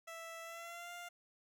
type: tone with pitch glide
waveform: 15% pulse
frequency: 660 to 699.2 Hz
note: E5 to F5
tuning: +2 to +2 cents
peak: -40 dBFS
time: 0.07-1.09 s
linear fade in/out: 10 ms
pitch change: +100 cents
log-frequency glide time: 0.42-0.91 s
effects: none